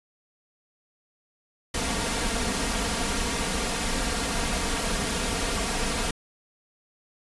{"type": "noise with comb filter", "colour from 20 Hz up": "pink", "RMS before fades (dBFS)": -27, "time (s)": [1.74, 6.11], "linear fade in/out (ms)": 5, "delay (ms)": 4.3, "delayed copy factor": 0.6, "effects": ["resampled to 24000 Hz"]}